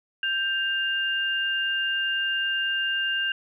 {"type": "tone pair together", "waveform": "sine", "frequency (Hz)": [1574, 2805], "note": ["G6", "F7"], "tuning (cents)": [7, 7], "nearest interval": "minor seventh", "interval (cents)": 1000, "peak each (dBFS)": -26, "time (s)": [0.23, 3.32], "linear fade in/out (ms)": 2, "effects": []}